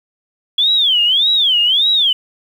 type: tone with vibrato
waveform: sine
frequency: 3314 Hz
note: G#7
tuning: 4 cents flat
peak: -10 dBFS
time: 0.58-2.13 s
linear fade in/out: 5 ms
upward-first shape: sine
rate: 1.7 Hz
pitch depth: 270 cents each way
effects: 7-bit